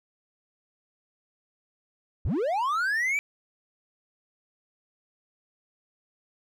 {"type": "linear sweep", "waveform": "triangle", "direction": "up", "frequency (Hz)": [43.54, 2349], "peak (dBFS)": -22, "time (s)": [2.25, 3.19], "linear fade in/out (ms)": 0, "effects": []}